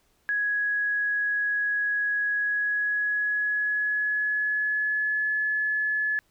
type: tone with pitch glide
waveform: sine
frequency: 1669 to 1713 Hz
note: G#6 to A6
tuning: +8 to -47 cents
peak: -23 dBFS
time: 0.29-6.19 s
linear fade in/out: 0 ms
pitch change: +45 cents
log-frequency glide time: 2.35-5.31 s
effects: pink hiss -67 dBFS RMS until 6.3 s